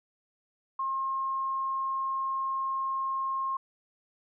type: tone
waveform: sine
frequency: 1070 Hz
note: C6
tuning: 38 cents sharp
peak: -28 dBFS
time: 0.79-3.57 s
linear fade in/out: 5 ms
effects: none